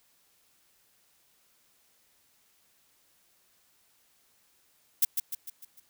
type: noise with echo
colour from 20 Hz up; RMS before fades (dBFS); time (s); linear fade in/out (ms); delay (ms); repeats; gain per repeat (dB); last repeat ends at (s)
violet; -22; 5.02-5.05; 5; 150; 5; -6; 5.8
effects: white hiss -67 dBFS RMS until 5.89 s